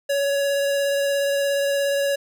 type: tone with vibrato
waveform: square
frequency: 561 Hz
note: C#5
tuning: 21 cents sharp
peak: -20 dBFS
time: 0.09-2.16 s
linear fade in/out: 10 ms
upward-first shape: square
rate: 17 Hz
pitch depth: 9 cents each way
effects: none